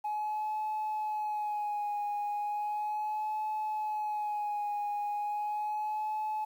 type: tone with vibrato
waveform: sine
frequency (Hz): 842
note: G#5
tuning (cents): +24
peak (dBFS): -29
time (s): 0.04-6.45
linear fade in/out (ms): 10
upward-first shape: sine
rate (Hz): 0.36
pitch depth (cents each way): 34
effects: tanh soft clip ceiling -29 dBFS + 10-bit